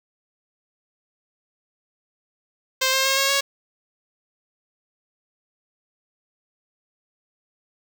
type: tone with pitch steps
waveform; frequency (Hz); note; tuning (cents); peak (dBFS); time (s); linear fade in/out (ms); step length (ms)
5% pulse; 524 / 531.3 / 538.7 / 546.3 / 553.9; C5 / C5 / C#5 / C#5 / C#5; +2 / +26 / -50 / -25 / -1; -7; 2.81-3.41; 10; 120
effects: none